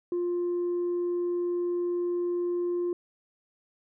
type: tone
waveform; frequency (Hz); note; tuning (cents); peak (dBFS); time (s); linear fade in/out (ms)
sine; 351.1; F4; +9; -24; 0.12-2.93; 2
effects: tanh soft clip ceiling -24 dBFS